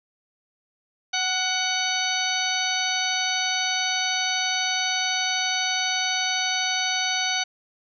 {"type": "harmonic tone with a mistuned harmonic", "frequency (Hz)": 748, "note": "F#5", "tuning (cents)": 19, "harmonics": [1, 2, 3, 4, 5, 6, 8], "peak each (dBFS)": [-30, -30, -30, -30, -30, -30, -30], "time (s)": [1.13, 7.44], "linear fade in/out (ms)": 10, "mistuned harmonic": 2, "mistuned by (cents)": -29, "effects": []}